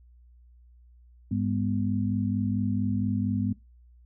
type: tone cluster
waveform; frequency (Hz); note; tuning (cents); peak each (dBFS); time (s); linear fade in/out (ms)
sine; 102 / 203 / 247.4; G#2 / G#3 / B3; -31 / -39 / +3; -29; 1.31-3.53; 5
effects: noise-tail reverb RT60 0.2 s tail -19 dB re dry + added 60 Hz sine -52 dBFS peak until 4.05 s